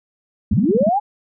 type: tone bursts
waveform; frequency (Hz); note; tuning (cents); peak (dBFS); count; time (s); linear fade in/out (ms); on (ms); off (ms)
sine; 207.7; G#3; 0; -14; 7; 0.51-0.892; 5; 28; 31
type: linear sweep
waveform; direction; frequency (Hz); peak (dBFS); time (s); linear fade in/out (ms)
sine; up; 49.38 to 854; -14; 0.51-1; 20
effects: none